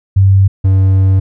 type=tone pair in turn; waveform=sine / triangle; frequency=97 / 95.61 Hz; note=G2 / G2; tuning=-18 / -43 cents; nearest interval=unison; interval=25 cents; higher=first; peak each=-4 dBFS; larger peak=neither; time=0.16-0.48 / 0.64-1.2 s; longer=second; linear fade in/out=10 ms; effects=none